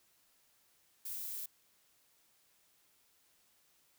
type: noise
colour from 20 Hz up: violet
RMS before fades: -42 dBFS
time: 1.05-1.46 s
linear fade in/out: 5 ms
effects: white hiss -71 dBFS RMS until 3.98 s